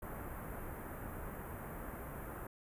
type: band-stop noise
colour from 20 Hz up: pink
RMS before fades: -45 dBFS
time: 0.02-2.47 s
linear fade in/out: 5 ms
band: 1700 to 13000 Hz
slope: 24 dB/octave
effects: resampled to 32000 Hz